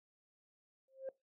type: tone with exponential growth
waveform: sine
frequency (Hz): 532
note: C5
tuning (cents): +29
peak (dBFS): -35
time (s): 0.88-1.09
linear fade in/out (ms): 2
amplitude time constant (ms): 44
effects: noise-tail reverb RT60 0.2 s tail -21 dB re dry + tanh soft clip ceiling -35 dBFS